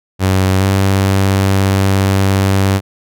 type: tone with pitch glide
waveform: sawtooth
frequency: 94.7 to 97.08 Hz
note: F#2 to G2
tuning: +41 to -16 cents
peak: -6 dBFS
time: 0.19-2.81 s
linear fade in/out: 50 ms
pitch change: +43 cents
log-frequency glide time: 0.59-0.64 s
effects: none